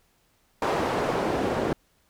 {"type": "noise with band-pass filter sweep", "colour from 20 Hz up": "pink", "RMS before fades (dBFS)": -26, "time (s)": [0.62, 1.73], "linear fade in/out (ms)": 2, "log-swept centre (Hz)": [660, 380], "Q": 0.88, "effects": ["pink hiss -66 dBFS RMS until 2.09 s"]}